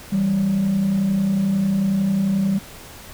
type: tone pair together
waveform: sine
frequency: 164.65 / 195.8 Hz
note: E3 / G3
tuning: -2 / -2 cents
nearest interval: minor third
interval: 300 cents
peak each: -24 / -15 dBFS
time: 0.12-2.59 s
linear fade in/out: 10 ms
effects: tanh soft clip ceiling -14 dBFS + pink hiss -40 dBFS RMS until 3.13 s